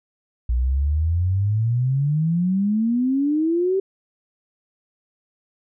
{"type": "exponential sweep", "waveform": "sine", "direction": "up", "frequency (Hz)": [58.27, 392], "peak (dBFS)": -17, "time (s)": [0.49, 3.8], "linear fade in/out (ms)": 5, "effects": []}